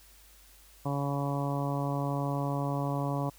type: harmonic tone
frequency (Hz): 141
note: C#3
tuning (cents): +30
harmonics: 1 / 2 / 3 / 4 / 5 / 6 / 7 / 8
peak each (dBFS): -31 / -35 / -42 / -38 / -39 / -43 / -39 / -43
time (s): 0.85-3.3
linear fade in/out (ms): 10
effects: added 50 Hz sine -58 dBFS peak until 3.38 s + white hiss -58 dBFS RMS until 3.38 s